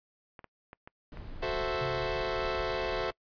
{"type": "clicks", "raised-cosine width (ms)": 0.5, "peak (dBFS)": -31, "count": 6, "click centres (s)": [0.392, 0.443, 0.731, 0.875, 1.172, 1.45]}
{"type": "noise", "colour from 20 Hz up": "brown", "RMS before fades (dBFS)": -42, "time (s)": [1.12, 3.12], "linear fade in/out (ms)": 0}
{"type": "chord", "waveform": "sawtooth", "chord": "F# half-diminished seventh", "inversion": "none", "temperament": "equal", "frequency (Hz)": [370, 440, 523.3, 659.3], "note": ["F#4", "A4", "C5", "E5"], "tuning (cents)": [0, 0, 0, 0], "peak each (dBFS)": -32, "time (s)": [1.42, 3.11], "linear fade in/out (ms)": 10}
{"type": "tone with exponential decay", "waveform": "sine", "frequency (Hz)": 132.9, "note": "C3", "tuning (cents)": 27, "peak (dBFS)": -34, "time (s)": [1.81, 2.87], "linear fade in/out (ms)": 2, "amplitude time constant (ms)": 230}
{"effects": ["noise-tail reverb RT60 0.1 s tail -26 dB re dry", "resampled to 11025 Hz"]}